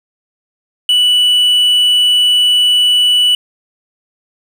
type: tone with quantisation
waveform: triangle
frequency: 2960 Hz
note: F#7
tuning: in tune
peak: -6 dBFS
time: 0.89-3.35 s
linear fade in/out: 2 ms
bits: 6
effects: none